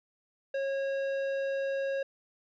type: tone with tanh clipping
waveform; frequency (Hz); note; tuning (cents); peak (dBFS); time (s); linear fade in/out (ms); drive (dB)
sine; 546; C#5; -26; -31; 0.54-2.03; 5; 12
effects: none